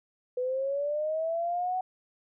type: linear sweep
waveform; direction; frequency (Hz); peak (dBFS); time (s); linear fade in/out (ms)
sine; up; 493.9 to 749; -27; 0.37-1.81; 5
effects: none